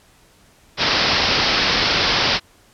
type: low-pass noise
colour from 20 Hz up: white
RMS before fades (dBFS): -18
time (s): 0.77-2.4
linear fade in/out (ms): 50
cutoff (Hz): 5400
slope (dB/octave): 96
effects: pink hiss -53 dBFS RMS until 2.73 s + low-pass 12000 Hz 12 dB/octave